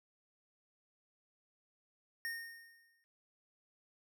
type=tone with exponential decay; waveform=square; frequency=1842 Hz; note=A#6; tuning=21 cents flat; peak=-37 dBFS; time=2.25-3.04 s; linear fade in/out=0 ms; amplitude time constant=170 ms; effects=noise-tail reverb RT60 0.4 s tail -26 dB re dry